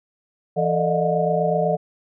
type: tone cluster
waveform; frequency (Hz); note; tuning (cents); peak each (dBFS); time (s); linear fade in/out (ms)
sine; 167.6 / 443.4 / 598 / 626 / 719; E3 / A4 / D5 / D#5 / F#5; +29 / +13 / +31 / +10 / -50; -24; 0.56-1.77; 20
effects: none